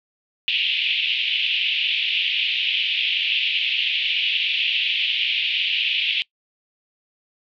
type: band-pass noise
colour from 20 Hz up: white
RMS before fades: -22 dBFS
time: 0.48-6.22 s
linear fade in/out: 0 ms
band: 2500 to 3300 Hz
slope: 48 dB/octave
effects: noise-tail reverb RT60 0.1 s tail -22 dB re dry